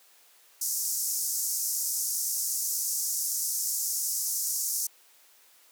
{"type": "band-pass noise", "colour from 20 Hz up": "pink", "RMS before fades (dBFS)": -30, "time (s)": [0.61, 4.87], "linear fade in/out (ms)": 5, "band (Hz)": [5500, 16000], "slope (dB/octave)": 48, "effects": ["white hiss -59 dBFS RMS until 5.71 s", "high-pass 400 Hz 12 dB/octave"]}